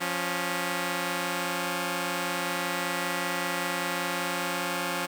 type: tone pair together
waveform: 5% pulse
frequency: 176.43 / 277.2 Hz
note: F3 / C#4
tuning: +18 / 0 cents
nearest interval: minor sixth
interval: 782 cents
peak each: -19 / -20 dBFS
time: 0-5.07 s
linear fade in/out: 20 ms
effects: none